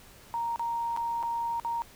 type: tone with dropouts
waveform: sine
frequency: 932.3 Hz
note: A#5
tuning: in tune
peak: -28 dBFS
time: 0.34-1.82 s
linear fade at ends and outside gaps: 0 ms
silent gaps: 0.56-0.595 / 0.964-0.973 / 1.228-1.234 / 1.598-1.648 s
effects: pink hiss -53 dBFS RMS until 1.95 s